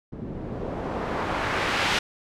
white noise with low-pass filter sweep, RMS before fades -28 dBFS, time 0.12-1.99 s, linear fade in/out 5 ms, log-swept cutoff 220 to 3200 Hz, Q 0.86, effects none

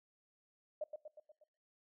sine tone with echo, 609 Hz, D#5, 37 cents flat, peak -36 dBFS, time 0.81-0.84 s, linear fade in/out 5 ms, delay 120 ms, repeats 5, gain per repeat -5 dB, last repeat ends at 1.44 s, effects noise-tail reverb RT60 0.8 s tail -25 dB re dry

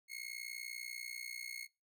sawtooth tone with amplitude modulation, 2169 Hz, C#7, 38 cents flat, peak -36 dBFS, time 0.08-1.68 s, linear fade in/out 50 ms, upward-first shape sine, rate 60.2 Hz, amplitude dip 90%, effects noise-tail reverb RT60 0.3 s tail -25 dB re dry

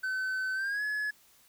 triangle tone with pitch glide, 1523 to 1699.7 Hz, F#6 to G#6, +50 to +40 cents, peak -28 dBFS, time 0.03-1.11 s, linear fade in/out 10 ms, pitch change +190 cents, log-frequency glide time 0.54-0.83 s, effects white hiss -62 dBFS RMS until 1.48 s

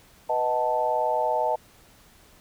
sine chord, B dominant seventh, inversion none, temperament equal, 493.9 / 622.3 / 740 / 880 Hz, B4 / D#5 / F#5 / A5, 0 / 0 / 0 / 0 cents, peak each -30 / -26 / -30 / -25 dBFS, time 0.29-1.56 s, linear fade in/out 10 ms, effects pink hiss -55 dBFS RMS until 2.4 s

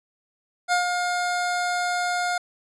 25% pulse tone with ADSR envelope, 712 Hz, F5, 33 cents sharp, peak -14 dBFS, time 0.68-2.38 s, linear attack 42 ms, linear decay 120 ms, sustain -5 dB, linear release 4 ms, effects resampled to 22050 Hz

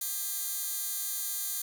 15% pulse tone with high-pass filter, 402.8 Hz, G4, 47 cents sharp, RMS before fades -34 dBFS, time 0.01-1.62 s, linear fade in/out 5 ms, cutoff 9100 Hz, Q 0.69, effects 10-bit

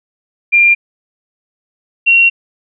sine tone pair in turn, 2392 / 2741 Hz, D7 / F7, +31 / -33 cents, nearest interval major second, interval 236 cents, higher second, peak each -5 dBFS, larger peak neither, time 0.52-0.75 / 2.06-2.3 s, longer second, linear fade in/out 20 ms, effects none

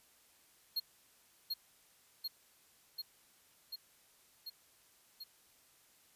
square tone with echo, 4258 Hz, C8, 30 cents sharp, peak -33 dBFS, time 0.76-0.8 s, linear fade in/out 10 ms, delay 740 ms, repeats 6, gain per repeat -2 dB, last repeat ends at 5.24 s, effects white hiss -67 dBFS RMS until 6.15 s + resampled to 32000 Hz

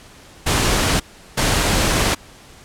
pink noise bursts at uneven times, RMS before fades -17 dBFS, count 2, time 0.46-1 / 1.37-2.15 s, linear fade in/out 10 ms, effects pink hiss -44 dBFS RMS until 2.64 s + low-pass 10000 Hz 12 dB/octave

